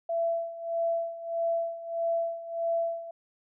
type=tone with tremolo; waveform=sine; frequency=670 Hz; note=E5; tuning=28 cents sharp; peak=-24 dBFS; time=0.09-3.11 s; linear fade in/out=5 ms; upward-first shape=sine; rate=1.6 Hz; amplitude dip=80%; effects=none